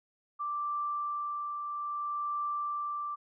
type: tone with tremolo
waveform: sine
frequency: 1174.7 Hz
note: D6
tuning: in tune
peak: -30 dBFS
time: 0.39-3.16 s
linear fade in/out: 20 ms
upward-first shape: triangle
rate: 0.61 Hz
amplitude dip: 40%
effects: none